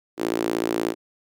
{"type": "tone with high-pass filter", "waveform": "sawtooth", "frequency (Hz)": 56.6, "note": "A1", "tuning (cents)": 50, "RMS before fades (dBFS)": -25, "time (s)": [0.17, 0.95], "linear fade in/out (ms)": 50, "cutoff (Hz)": 340, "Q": 3.4, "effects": []}